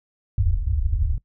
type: low-pass noise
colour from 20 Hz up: white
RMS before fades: -21 dBFS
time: 0.38-1.18 s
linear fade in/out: 5 ms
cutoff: 100 Hz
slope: 96 dB/octave
effects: noise-tail reverb RT60 0.1 s tail -22 dB re dry